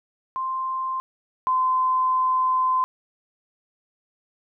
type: tone pair in turn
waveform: sine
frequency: 1046.5 / 1029.7 Hz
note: C6 / C6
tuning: 0 / -28 cents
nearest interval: unison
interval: 28 cents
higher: first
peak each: -24 / -18 dBFS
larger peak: second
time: 0.36-1 / 1.47-2.84 s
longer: second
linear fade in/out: 0 ms
effects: none